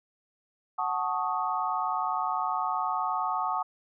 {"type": "chord", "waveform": "sine", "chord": "D# half-diminished seventh", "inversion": "first", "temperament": "equal with one note detuned", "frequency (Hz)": [740, 880, 1108.7, 1248.1], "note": ["F#5", "A5", "C#6", "D#6"], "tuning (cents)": [0, 0, 0, 5], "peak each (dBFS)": -32, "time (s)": [0.78, 3.63], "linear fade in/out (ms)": 10, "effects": []}